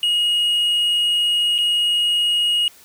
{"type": "tone with dropouts", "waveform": "triangle", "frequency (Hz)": 2881, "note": "F#7", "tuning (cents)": -47, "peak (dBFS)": -14, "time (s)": [0.03, 2.68], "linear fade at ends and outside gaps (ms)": 1, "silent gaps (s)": [1.581, 1.586], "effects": ["white hiss -48 dBFS RMS until 2.84 s"]}